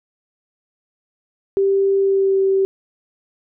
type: tone with pitch glide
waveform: sine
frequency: 392 to 386.6 Hz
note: G4 to G4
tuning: 0 to -24 cents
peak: -13 dBFS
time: 1.57-2.65 s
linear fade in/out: 0 ms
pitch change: -24 cents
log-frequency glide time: 1.99-2.4 s
effects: none